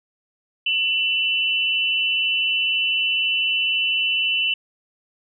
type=tone pair together; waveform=sine; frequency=2692 / 2978 Hz; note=E7 / F#7; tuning=+36 / +11 cents; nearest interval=major second; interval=175 cents; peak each=-21 dBFS; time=0.66-4.54 s; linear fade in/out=5 ms; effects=none